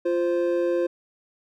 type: tone pair together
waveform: triangle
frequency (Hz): 347.6 / 521.5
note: F4 / C5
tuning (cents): -8 / -6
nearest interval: perfect fifth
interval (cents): 702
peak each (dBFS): -21 / -22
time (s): 0.05-0.87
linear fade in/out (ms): 10
effects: none